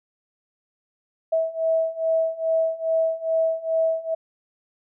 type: beating tone pair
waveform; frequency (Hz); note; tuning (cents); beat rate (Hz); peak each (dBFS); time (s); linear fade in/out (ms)
sine; 648 / 650.4; E5 / E5; -30 / -23; 2.4; -24 / -22; 1.32-4.15; 10
effects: none